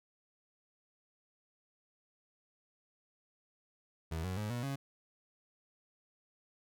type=tone with pitch steps; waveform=30% pulse; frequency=81.1 / 92.62 / 105.78 / 120.81 / 137.98 Hz; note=E2 / F#2 / G#2 / B2 / C#3; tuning=-28 / +2 / +32 / -38 / -8 cents; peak=-33 dBFS; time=4.11-4.76 s; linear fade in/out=10 ms; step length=130 ms; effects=none